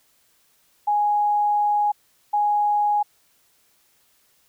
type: tone bursts at uneven times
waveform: sine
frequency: 830 Hz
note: G#5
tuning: 1 cent flat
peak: -17 dBFS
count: 2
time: 0.87-1.92 / 2.33-3.03 s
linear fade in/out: 10 ms
effects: white hiss -62 dBFS RMS until 4.48 s